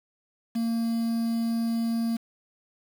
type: tone with quantisation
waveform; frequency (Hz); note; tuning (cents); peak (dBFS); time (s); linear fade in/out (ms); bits
triangle; 229.7; A#3; -25; -22; 0.55-2.17; 10; 7
effects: none